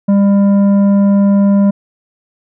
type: tone with tanh clipping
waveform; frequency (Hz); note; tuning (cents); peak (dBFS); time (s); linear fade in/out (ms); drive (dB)
sine; 199.8; G3; +33; -8; 0.08-1.71; 10; 9
effects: none